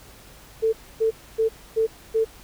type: tone bursts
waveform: sine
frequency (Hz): 445.6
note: A4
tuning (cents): +22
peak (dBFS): -17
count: 5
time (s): 0.62-2.25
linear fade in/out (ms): 20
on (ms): 110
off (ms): 270
effects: added 50 Hz sine -52 dBFS peak until 2.43 s + pink hiss -48 dBFS RMS until 2.43 s